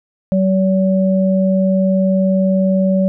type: tone pair together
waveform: sine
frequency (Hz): 190.21 / 570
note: F#3 / C#5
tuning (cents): +48 / +48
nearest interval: octave + perfect fifth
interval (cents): 1900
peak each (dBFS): -12 / -17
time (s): 0.32-3.08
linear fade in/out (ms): 0
effects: none